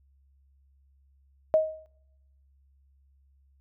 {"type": "tone with exponential decay", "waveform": "sine", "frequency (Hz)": 629, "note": "D#5", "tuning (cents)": 19, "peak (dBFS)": -15, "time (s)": [1.54, 1.86], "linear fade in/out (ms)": 0, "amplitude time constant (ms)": 68, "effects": ["noise-tail reverb RT60 0.9 s tail -26 dB re dry", "added 68 Hz sine -60 dBFS peak until 3.6 s"]}